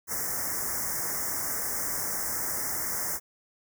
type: band-stop noise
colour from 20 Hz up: white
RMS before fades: -31 dBFS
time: 0.07-3.2 s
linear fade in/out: 50 ms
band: 2100 to 5200 Hz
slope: 96 dB/octave
effects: none